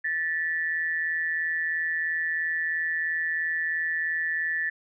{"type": "tone pair together", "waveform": "sine", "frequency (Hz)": [1760, 1923], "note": ["A6", "B6"], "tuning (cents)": [0, -47], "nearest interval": "major second", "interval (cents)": 153, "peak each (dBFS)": [-26, -31], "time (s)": [0.04, 4.7], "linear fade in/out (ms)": 10, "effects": []}